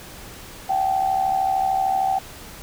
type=tone with amplitude modulation; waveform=sine; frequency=769 Hz; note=G5; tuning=33 cents flat; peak=-15 dBFS; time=0.69-2.19 s; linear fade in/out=10 ms; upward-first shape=sine; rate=73.2 Hz; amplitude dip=65%; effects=pink hiss -40 dBFS RMS until 2.62 s